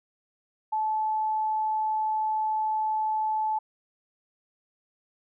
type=tone; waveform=sine; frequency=867 Hz; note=A5; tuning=26 cents flat; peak=-24 dBFS; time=0.72-3.59 s; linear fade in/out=10 ms; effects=none